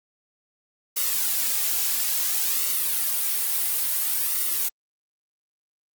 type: noise with flanger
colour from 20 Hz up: blue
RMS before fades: -24 dBFS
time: 0.96-4.69 s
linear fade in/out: 10 ms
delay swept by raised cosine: 1.2 to 3.3 ms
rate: 0.58 Hz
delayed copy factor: -0.55
effects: Opus 48 kbps